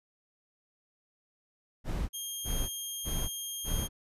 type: noise bursts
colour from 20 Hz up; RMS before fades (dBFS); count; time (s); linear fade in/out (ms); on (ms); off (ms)
brown; -32; 4; 1.84-3.89; 50; 250; 350
type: tone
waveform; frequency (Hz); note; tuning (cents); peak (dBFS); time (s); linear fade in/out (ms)
10% pulse; 3220; G7; +46; -27; 2.13-3.88; 20
effects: resampled to 32000 Hz